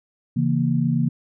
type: chord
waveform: sine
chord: A# diminished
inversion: first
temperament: equal with one note detuned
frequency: 136.84 / 164.81 / 233.1 Hz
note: C#3 / E3 / A#3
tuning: -22 / 0 / 0 cents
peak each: -22 dBFS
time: 0.36-1.09 s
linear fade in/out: 10 ms
effects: none